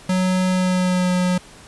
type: tone with pitch glide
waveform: square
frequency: 184.8 to 181.21 Hz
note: F#3 to F#3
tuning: -2 to -36 cents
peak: -17 dBFS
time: 0.09-1.38 s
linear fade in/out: 5 ms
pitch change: -34 cents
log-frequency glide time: 0.48-1.11 s
effects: pink hiss -44 dBFS RMS until 1.67 s + resampled to 24000 Hz